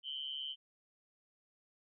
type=tone with amplitude modulation; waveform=sine; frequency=3074 Hz; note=G7; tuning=35 cents flat; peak=-35 dBFS; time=0.03-0.56 s; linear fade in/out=50 ms; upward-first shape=sine; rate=140 Hz; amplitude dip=90%; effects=none